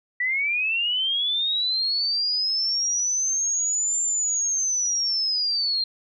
sine linear two-way sweep, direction up then down, 1939 to 7290 to 4160 Hz, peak -21 dBFS, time 0.2-5.84 s, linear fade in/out 5 ms, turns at 4.02 s, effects none

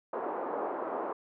pink band-pass noise, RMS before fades -35 dBFS, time 0.13-1.13 s, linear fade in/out 5 ms, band 350 to 1100 Hz, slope 24 dB/octave, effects none

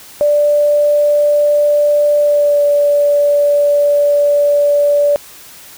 sine tone with pitch glide, 587.3 to 579.5 Hz, D5 to D5, 0 to -23 cents, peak -8 dBFS, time 0.21-5.16 s, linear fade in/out 0 ms, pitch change -23 cents, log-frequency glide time 2.19-2.62 s, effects white hiss -37 dBFS RMS until 5.77 s

